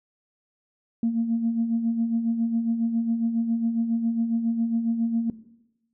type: tone with tremolo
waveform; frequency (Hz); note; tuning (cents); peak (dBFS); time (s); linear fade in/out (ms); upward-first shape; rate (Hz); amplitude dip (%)
sine; 230; A#3; -23; -18; 1.03-5.3; 2; sine; 7.3; 50
effects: noise-tail reverb RT60 0.9 s tail -17 dB re dry + tanh soft clip ceiling -15 dBFS